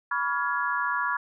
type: tone cluster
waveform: sine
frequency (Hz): 983 / 1137 / 1404 / 1675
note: B5 / C#6 / F6 / G#6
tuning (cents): -8 / +44 / +9 / +14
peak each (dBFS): -30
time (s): 0.11-1.17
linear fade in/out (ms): 5
effects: none